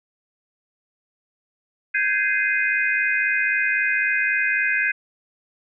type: chord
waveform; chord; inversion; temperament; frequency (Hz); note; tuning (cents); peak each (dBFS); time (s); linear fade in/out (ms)
sine; Ab major seventh; third; just; 1557.4 / 1661.2 / 2077 / 2492; G6 / Ab6 / C7 / Eb7; -12 / 0 / -13 / +2; -24; 1.94-4.92; 10
effects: none